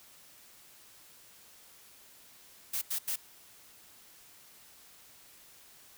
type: noise bursts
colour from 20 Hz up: blue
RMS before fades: -33 dBFS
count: 3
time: 2.73-3.161 s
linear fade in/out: 10 ms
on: 87 ms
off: 85 ms
effects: white hiss -57 dBFS RMS until 5.97 s